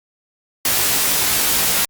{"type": "noise with comb filter", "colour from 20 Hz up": "white", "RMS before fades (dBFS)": -17, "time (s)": [0.65, 1.85], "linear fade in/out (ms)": 2, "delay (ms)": 17, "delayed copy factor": 1, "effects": ["Opus 48 kbps"]}